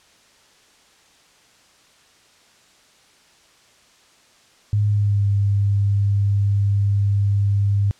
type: tone with pitch glide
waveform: sine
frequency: 103.83 to 100.58 Hz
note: G#2 to G2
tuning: 0 to +45 cents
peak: -15 dBFS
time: 4.73-7.91 s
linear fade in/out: 0 ms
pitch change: -55 cents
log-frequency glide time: 4.89-5.25 s
effects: white hiss -54 dBFS RMS until 7.99 s + low-pass 7000 Hz 12 dB/octave